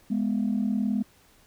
sine tone pair together, 208.2 / 247.6 Hz, G#3 / B3, +5 / +5 cents, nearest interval minor third, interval 300 cents, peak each -24 / -26 dBFS, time 0.1-1.03 s, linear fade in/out 10 ms, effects tanh soft clip ceiling -18 dBFS + pink hiss -59 dBFS RMS until 1.46 s

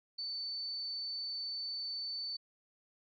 sine tone, 4518 Hz, C#8, 32 cents sharp, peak -37 dBFS, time 0.18-2.37 s, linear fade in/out 10 ms, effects none

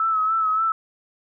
sine tone with vibrato, 1301 Hz, E6, 23 cents flat, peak -18 dBFS, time 0-0.72 s, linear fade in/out 2 ms, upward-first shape sine, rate 3.5 Hz, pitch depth 41 cents each way, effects none

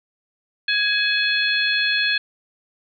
harmonic tone with a mistuned harmonic, 848 Hz, G#5, 36 cents sharp, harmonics 2 / 3 / 4 / 5, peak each -21 / -23 / -24 / -25 dBFS, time 0.68-2.18 s, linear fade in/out 5 ms, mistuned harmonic 2, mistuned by -37 cents, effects none

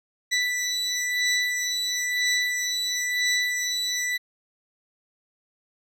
20% pulse beating tone pair, 1975.5 / 1976.5 Hz, B6 / B6, 0 / +1 cents, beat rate 1 Hz, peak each -20 / -22 dBFS, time 0.31-4.18 s, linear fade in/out 20 ms, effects low-pass 11000 Hz 12 dB/octave

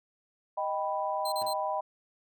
sine chord, Eb augmented, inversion none, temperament equal, 622.3 / 784 / 987.8 Hz, Eb5 / G5 / B5, 0 / 0 / 0 cents, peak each -33 dBFS, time 0.57-1.81 s, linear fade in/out 10 ms
sawtooth tone bursts, 4128 Hz, C8, 24 cents flat, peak -32 dBFS, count 3, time 1.25-1.534 s, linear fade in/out 5 ms, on 72 ms, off 34 ms
10% pulse tone with exponential decay, 110 Hz, A2, in tune, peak -37 dBFS, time 1.41-1.62 s, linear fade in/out 5 ms, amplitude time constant 45 ms
effects none

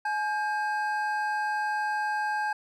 triangle tone pair together, 846.5 / 1598 Hz, G#5 / G6, +33 / +33 cents, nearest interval major seventh, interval 1100 cents, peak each -26 / -29 dBFS, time 0.05-2.53 s, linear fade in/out 5 ms, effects none

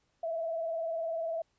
sine tone with vibrato, 659 Hz, E5, 1 cent flat, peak -31 dBFS, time 0.23-1.42 s, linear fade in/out 5 ms, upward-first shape triangle, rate 20 Hz, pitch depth 66 cents each way, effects pink hiss -75 dBFS RMS until 1.58 s + resampled to 16000 Hz

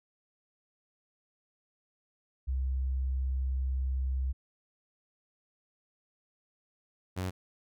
sine / sawtooth tone pair in turn, 65.41 / 92.5 Hz, C2 / F#2, 0 / 0 cents, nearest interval tritone, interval 600 cents, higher second, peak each -28 dBFS, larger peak neither, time 2.47-4.33 / 7.16-7.31 s, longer first, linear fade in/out 20 ms, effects none

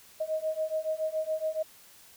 sine beating tone pair, 625 / 632.1 Hz, D#5 / D#5, +8 / +27 cents, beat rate 7.1 Hz, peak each -32 / -31 dBFS, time 0.2-1.63 s, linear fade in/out 10 ms, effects white hiss -55 dBFS RMS until 2.16 s

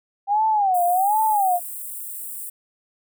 sine tone with vibrato, 784 Hz, G5, in tune, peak -16 dBFS, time 0.27-1.6 s, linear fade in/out 50 ms, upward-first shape sine, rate 1.3 Hz, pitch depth 200 cents each way
white high-pass noise, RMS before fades -33 dBFS, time 0.74-2.5 s, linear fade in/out 10 ms, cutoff 7900 Hz, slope 96 dB/octave
effects none

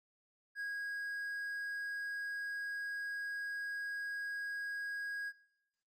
triangle tone, 1644 Hz, G#6, 18 cents flat, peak -36 dBFS, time 0.55-5.33 s, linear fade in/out 50 ms, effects noise-tail reverb RT60 0.8 s tail -20 dB re dry + Opus 48 kbps

